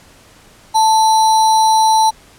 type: tone with sample-and-hold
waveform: sine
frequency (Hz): 880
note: A5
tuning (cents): 0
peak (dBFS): -8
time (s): 0.74-2.11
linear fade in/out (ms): 20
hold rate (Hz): 4900
effects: pink hiss -45 dBFS RMS until 2.38 s + low-pass 11000 Hz 12 dB/octave